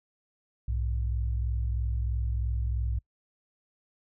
sine tone pair together, 61.74 / 104.83 Hz, B1 / G#2, 0 / +17 cents, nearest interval major sixth, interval 917 cents, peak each -27 / -34 dBFS, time 0.68-2.99 s, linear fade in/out 5 ms, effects noise-tail reverb RT60 0.1 s tail -24 dB re dry

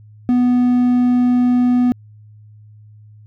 triangle tone, 246.9 Hz, B3, in tune, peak -9 dBFS, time 0.29-1.92 s, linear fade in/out 0 ms, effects added 106 Hz sine -40 dBFS peak until 3.26 s

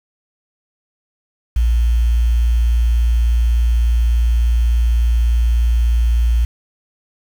sine tone with quantisation, 58.27 Hz, A#1, in tune, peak -11 dBFS, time 1.56-6.45 s, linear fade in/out 5 ms, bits 6, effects none

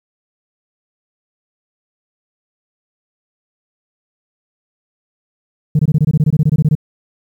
sine tone bursts, 151.7 Hz, D#3, 44 cents flat, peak -6 dBFS, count 16, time 5.75-6.752 s, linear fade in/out 5 ms, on 42 ms, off 22 ms, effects tanh soft clip ceiling -6 dBFS + 8-bit

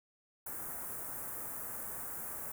white band-stop noise, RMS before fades -42 dBFS, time 0.46-2.52 s, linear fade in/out 5 ms, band 1600 to 9100 Hz, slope 24 dB/octave, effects none

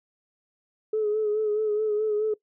sine tone with vibrato, 426.3 Hz, G#4, 45 cents sharp, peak -21 dBFS, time 0.93-2.34 s, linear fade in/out 5 ms, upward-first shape sine, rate 4.7 Hz, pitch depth 40 cents each way, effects noise-tail reverb RT60 0.1 s tail -21 dB re dry + tanh soft clip ceiling -17 dBFS

